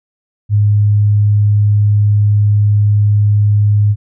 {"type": "tone", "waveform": "sine", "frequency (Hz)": 103.83, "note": "G#2", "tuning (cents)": 0, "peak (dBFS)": -7, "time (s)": [0.49, 3.96], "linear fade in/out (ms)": 50, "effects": []}